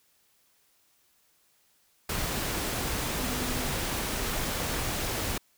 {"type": "tone in noise", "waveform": "sine", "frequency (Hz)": 250.9, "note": "B3", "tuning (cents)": 28, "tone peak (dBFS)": -37, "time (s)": [3.2, 3.67], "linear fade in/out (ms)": 5, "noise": "pink", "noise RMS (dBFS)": -31, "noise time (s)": [2.09, 5.38], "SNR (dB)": -9, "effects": ["white hiss -67 dBFS RMS until 5.57 s"]}